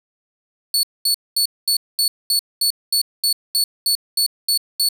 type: tone bursts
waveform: sawtooth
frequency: 4435 Hz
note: C#8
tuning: in tune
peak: -12 dBFS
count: 14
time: 0.74-4.888 s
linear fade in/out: 2 ms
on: 92 ms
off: 220 ms
effects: none